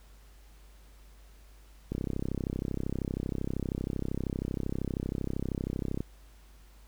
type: click train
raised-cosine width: 3 ms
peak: -19 dBFS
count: 135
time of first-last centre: 1.92-6.005 s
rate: 32.8 Hz
effects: added 50 Hz sine -52 dBFS peak until 6.87 s + pink hiss -62 dBFS RMS until 6.87 s